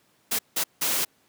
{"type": "noise bursts at uneven times", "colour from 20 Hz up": "white", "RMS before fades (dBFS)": -25, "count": 3, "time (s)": [[0.31, 0.39], [0.56, 0.64], [0.81, 1.05]], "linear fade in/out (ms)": 10, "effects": ["pink hiss -64 dBFS RMS until 1.28 s", "high-pass 150 Hz 12 dB/octave"]}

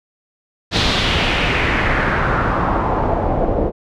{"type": "noise with low-pass filter sweep", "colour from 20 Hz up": "pink", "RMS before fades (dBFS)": -17, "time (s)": [0.71, 3.72], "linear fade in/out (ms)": 50, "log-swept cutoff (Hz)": [4300, 550], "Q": 2.3, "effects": []}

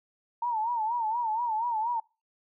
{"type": "tone with vibrato", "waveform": "sine", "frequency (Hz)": 913, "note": "A#5", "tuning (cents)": -36, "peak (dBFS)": -26, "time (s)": [0.42, 2], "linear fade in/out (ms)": 5, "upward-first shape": "sine", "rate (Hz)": 4.2, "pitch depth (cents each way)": 110, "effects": ["noise-tail reverb RT60 0.3 s tail -24 dB re dry"]}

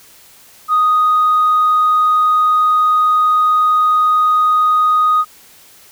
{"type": "tone", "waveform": "sine", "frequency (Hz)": 1244.5, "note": "D#6", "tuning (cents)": 0, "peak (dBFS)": -8, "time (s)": [0.68, 5.25], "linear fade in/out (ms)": 50, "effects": ["tanh soft clip ceiling -6 dBFS", "white hiss -44 dBFS RMS until 5.91 s"]}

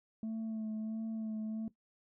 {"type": "tone with vibrato", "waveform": "sine", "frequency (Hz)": 220, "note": "A3", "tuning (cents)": 0, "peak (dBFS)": -33, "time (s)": [0.23, 1.68], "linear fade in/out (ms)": 2, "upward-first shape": "sine", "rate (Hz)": 1.5, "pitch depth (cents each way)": 25, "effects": ["noise-tail reverb RT60 0.1 s tail -17 dB re dry", "tanh soft clip ceiling -35 dBFS"]}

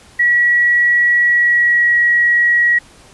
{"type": "tone with pitch glide", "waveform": "sine", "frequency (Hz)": [1927, 1911.5], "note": ["B6", "A#6"], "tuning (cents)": [-43, 43], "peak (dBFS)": -9, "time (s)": [0.19, 2.79], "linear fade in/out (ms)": 10, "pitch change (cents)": -14, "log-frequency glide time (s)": [1.22, 1.97], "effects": ["pink hiss -44 dBFS RMS until 3.13 s", "resampled to 24000 Hz"]}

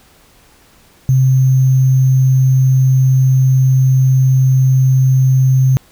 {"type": "tone with sample-and-hold", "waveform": "sine", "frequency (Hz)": 130.81, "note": "C3", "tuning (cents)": 0, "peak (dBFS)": -7, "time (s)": [1.09, 5.77], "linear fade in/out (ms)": 0, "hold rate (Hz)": 6300, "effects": ["pink hiss -48 dBFS RMS until 5.91 s"]}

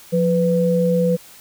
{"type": "tone pair together", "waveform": "sine", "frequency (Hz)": [176.07, 498], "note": ["F3", "B4"], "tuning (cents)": [14, 14], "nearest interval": "octave + tritone", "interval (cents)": 1800, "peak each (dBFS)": -17, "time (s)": [0.12, 1.17], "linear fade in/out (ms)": 20, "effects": ["white hiss -44 dBFS RMS until 1.4 s"]}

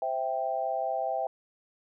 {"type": "chord", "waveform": "sine", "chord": "C major", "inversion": "none", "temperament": "equal", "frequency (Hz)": [523.3, 659.3, 784], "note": ["C5", "E5", "G5"], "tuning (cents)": [0, 0, 0], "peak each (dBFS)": [-35, -31, -31], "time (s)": [0.02, 1.27], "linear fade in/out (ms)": 2, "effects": []}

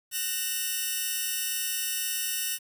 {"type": "tone cluster", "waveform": "5% pulse", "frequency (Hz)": [1491, 1839, 2700, 2960], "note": ["F#6", "A#6", "E7", "F#7"], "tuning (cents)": [13, -24, 41, 0], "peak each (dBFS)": [-27, -24, -24, -24], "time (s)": [0.11, 2.59], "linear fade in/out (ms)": 50, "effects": ["9-bit"]}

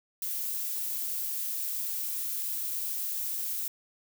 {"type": "noise", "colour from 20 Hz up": "violet", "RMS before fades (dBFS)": -33, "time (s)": [0.22, 3.68], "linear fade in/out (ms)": 2, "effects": []}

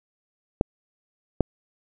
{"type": "clicks", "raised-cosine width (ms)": 2, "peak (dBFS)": -5, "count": 2, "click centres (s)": [0.611, 1.407], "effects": []}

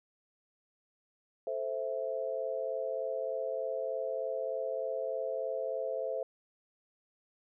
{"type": "chord", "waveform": "sine", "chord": "A minor", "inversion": "none", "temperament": "equal", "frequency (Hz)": [440, 523.3, 659.3], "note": ["A4", "C5", "E5"], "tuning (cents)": [0, 0, 0], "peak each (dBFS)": [-39, -35, -37], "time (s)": [1.47, 6.23], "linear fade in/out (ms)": 2, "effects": []}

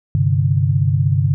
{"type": "chord", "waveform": "sine", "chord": "G suspended fourth", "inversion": "none", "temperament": "just", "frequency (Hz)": [98, 130.67, 147], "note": ["G2", "C3", "D3"], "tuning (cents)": [0, -2, 2], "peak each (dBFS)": -17, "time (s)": [0.15, 1.34], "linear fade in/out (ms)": 0, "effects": []}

